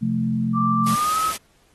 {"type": "chord", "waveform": "sine", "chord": "F major", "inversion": "second", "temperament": "equal", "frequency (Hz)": [130.81, 174.61, 220], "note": ["C3", "F3", "A3"], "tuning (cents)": [0, 0, 0], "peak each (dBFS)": [-26, -27, -21], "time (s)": [0.01, 0.96], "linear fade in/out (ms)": 20}
{"type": "tone with pitch glide", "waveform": "sine", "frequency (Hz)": [1174.7, 1281], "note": ["D6", "E6"], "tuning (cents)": [0, -50], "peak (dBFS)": -19, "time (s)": [0.53, 1.34], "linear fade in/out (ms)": 50, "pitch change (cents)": 150, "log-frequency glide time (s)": [0.91, 1.18]}
{"type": "noise", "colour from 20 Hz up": "white", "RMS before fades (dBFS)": -29, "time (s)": [0.86, 1.37], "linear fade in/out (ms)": 10}
{"effects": ["pink hiss -60 dBFS RMS until 1.74 s", "AAC 32 kbps"]}